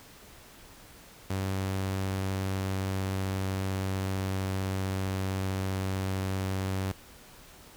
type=tone with pitch glide; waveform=sawtooth; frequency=95.9 to 95.35 Hz; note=G2 to G2; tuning=-37 to -47 cents; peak=-25 dBFS; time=1.3-6.92 s; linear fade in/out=5 ms; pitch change=-10 cents; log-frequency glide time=1.61-6.02 s; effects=pink hiss -52 dBFS RMS until 7.76 s